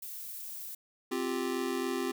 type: noise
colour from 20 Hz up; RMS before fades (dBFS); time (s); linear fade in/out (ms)
violet; -42; 0.02-0.75; 5
type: chord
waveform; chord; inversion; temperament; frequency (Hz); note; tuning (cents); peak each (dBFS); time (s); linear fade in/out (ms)
square; C suspended fourth; none; just; 261.6 / 348.8 / 392.4; C4 / F4 / G4; 0 / -2 / +2; -36; 1.11-2.12; 10
effects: none